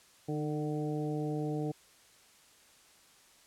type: harmonic tone with a mistuned harmonic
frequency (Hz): 150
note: D3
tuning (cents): +37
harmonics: 1 / 2 / 3 / 4 / 5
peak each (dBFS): -35 / -36 / -38 / -46 / -44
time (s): 0.28-1.72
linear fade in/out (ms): 10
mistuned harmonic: 2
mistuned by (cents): +26
effects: white hiss -61 dBFS RMS until 3.46 s + low-pass 10000 Hz 12 dB/octave